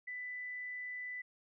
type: tone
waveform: sine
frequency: 1991 Hz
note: B6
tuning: 14 cents sharp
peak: -40 dBFS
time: 0.07-1.22 s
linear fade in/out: 10 ms
effects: none